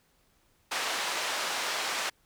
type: band-pass noise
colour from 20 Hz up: pink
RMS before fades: -32 dBFS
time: 0.71-2.1 s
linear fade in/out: 10 ms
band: 770 to 6600 Hz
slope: 12 dB/octave
effects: pink hiss -68 dBFS RMS until 2.25 s